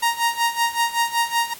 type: tone with tremolo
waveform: sawtooth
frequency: 934 Hz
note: A#5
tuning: 3 cents sharp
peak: -12 dBFS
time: 0.02-1.54 s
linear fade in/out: 10 ms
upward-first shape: sine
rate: 5.3 Hz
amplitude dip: 85%
effects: white hiss -41 dBFS RMS until 1.59 s + AAC 64 kbps